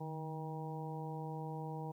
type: harmonic tone with a mistuned harmonic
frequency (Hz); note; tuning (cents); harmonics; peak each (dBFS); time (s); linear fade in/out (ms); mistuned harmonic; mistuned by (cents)
158.8; D#3; +36; 1 / 2 / 3 / 4 / 5 / 6; -42 / -50 / -48 / -56 / -48 / -50; 0-1.92; 10; 1; -54
effects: 12-bit